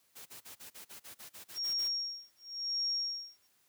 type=noise bursts; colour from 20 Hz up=white; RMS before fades=-49 dBFS; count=12; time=0.15-1.888 s; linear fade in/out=20 ms; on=110 ms; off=38 ms
type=tone with tremolo; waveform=sine; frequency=5570 Hz; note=F8; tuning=5 cents flat; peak=-30 dBFS; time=1.54-3.48 s; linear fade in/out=50 ms; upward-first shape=sine; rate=0.94 Hz; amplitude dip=100%
effects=white hiss -71 dBFS RMS until 3.68 s + high-pass 60 Hz 12 dB/octave